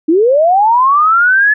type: linear sweep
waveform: sine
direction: up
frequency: 298.4 to 1734 Hz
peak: -6 dBFS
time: 0.08-1.54 s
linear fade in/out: 10 ms
effects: none